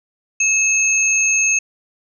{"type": "tone pair together", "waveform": "sine", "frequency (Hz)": [2600, 6439], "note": ["E7", "G8"], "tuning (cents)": [-24, 46], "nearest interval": "octave + major third", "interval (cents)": 1570, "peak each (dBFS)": -16, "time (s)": [0.4, 1.59], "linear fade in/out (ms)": 5, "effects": []}